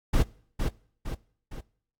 brown noise with echo, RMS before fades -20 dBFS, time 0.13-0.23 s, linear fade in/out 10 ms, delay 460 ms, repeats 3, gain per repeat -6 dB, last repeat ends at 1.61 s, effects noise-tail reverb RT60 0.6 s tail -23 dB re dry + AAC 64 kbps

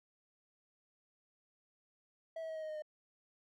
triangle tone with pitch steps, 652 / 644.9 / 637.8 / 630.9 / 624 / 617.2 / 610.4 Hz, E5 / E5 / D#5 / D#5 / D#5 / D#5 / D#5, -19 / -38 / +43 / +24 / +5 / -14 / -33 cents, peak -38 dBFS, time 2.36-2.822 s, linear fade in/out 5 ms, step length 66 ms, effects none

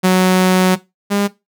sawtooth tone pair in turn, 185 / 202.2 Hz, F#3 / G#3, 0 / -46 cents, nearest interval major second, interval 154 cents, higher second, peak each -5 / -10 dBFS, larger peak first, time 0.03-0.76 / 1.1-1.28 s, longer first, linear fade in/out 20 ms, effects noise-tail reverb RT60 0.2 s tail -17 dB re dry

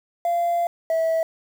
sine tone pair in turn, 690 / 651.3 Hz, F5 / E5, -21 / -21 cents, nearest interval minor second, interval 100 cents, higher first, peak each -17 / -16 dBFS, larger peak second, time 0.25-0.67 / 0.9-1.23 s, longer first, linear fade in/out 2 ms, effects tanh soft clip ceiling -17 dBFS + 7-bit

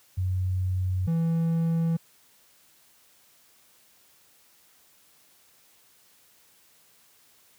sine / triangle tone pair in turn, 92.5 / 165.29 Hz, F#2 / E3, 0 / +5 cents, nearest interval minor seventh, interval 1005 cents, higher second, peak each -23 / -20 dBFS, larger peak second, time 0.17-1.07 / 1.07-1.97 s, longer neither, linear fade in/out 10 ms, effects white hiss -60 dBFS RMS until 7.58 s + high-pass 60 Hz 12 dB/octave

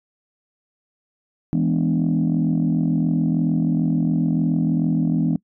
sine chord, E dominant seventh, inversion none, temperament equal, 164.81 / 207.7 / 246.9 / 293.7 Hz, E3 / G#3 / B3 / D4, 0 / 0 / 0 / 0 cents, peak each -19 / -24 / -21 / -23 dBFS, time 1.53-5.36 s, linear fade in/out 0 ms, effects noise-tail reverb RT60 0.1 s tail -23 dB re dry + tanh soft clip ceiling -11 dBFS

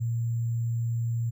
sine tone with sample-and-hold, 116.54 Hz, A#2, in tune, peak -25 dBFS, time 0-1.31 s, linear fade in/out 20 ms, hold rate 7350 Hz, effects none

